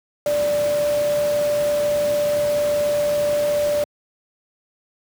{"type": "tone in noise", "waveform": "sine", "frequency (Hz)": 587.3, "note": "D5", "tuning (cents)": 0, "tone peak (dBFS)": -17, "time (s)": [0.26, 3.84], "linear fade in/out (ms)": 2, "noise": "pink", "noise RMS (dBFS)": -31, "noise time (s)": [0.26, 3.84], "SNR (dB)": 11, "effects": ["high-pass 100 Hz 12 dB/octave"]}